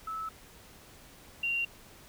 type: tone pair in turn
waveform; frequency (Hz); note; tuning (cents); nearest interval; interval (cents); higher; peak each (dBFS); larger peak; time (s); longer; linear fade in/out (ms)
sine; 1305 / 2765; E6 / F7; -18 / -18; octave + minor second; 1300; second; -34 / -28; second; 0.07-0.29 / 1.43-1.65; neither; 5
effects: pink hiss -54 dBFS RMS until 2.08 s